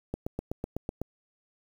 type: click train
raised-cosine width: 2 ms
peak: -18 dBFS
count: 8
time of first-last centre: 0.14-1.016 s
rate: 7.99 Hz
effects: 8-bit